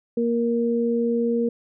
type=tone pair together; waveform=sine; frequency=234.4 / 468.8 Hz; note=A#3 / A#4; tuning=+10 / +10 cents; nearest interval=octave; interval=1200 cents; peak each=-22 dBFS; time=0.17-1.49 s; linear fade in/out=5 ms; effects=none